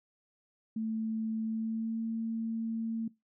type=tone with pitch glide; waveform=sine; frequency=221.4 to 225.8 Hz; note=A3 to A3; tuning=+11 to +45 cents; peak=-31 dBFS; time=0.76-3.08 s; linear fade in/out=5 ms; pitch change=+34 cents; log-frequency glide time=1.43-2.05 s; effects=noise-tail reverb RT60 0.2 s tail -21 dB re dry